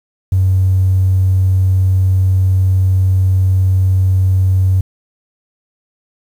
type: tone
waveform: triangle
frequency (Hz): 93.9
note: F#2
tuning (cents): +26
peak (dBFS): -5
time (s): 0.32-4.81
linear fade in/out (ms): 5
effects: tanh soft clip ceiling -6 dBFS + 7-bit